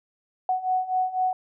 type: beating tone pair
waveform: sine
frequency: 740 / 744 Hz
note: F#5 / F#5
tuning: 0 / +9 cents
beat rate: 4 Hz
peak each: -27 / -24 dBFS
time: 0.49-1.33 s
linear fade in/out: 2 ms
effects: none